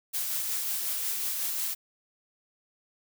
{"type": "noise with tremolo", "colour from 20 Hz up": "blue", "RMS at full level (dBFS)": -30, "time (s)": [0.13, 1.75], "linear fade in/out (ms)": 20, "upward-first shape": "sine", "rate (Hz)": 5.5, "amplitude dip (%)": 25, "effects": []}